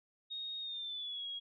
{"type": "tone with pitch glide", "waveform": "sine", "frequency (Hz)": [3729, 3303], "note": ["A#7", "G#7"], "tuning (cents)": [0, -10], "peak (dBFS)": -39, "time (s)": [0.3, 1.4], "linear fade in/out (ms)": 20, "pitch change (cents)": -210, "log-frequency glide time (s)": [0.61, 1.26], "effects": []}